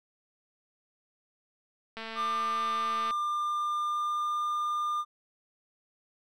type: click train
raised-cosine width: 0.3 ms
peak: -24 dBFS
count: 256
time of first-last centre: 1.97-3.108 s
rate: 224 Hz
type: tone with pitch glide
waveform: triangle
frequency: 1194 to 1203.7 Hz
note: D6 to D6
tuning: +28 to +42 cents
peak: -26 dBFS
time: 2.15-5.05 s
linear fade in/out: 50 ms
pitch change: +14 cents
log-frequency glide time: 2.8-4.43 s
effects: none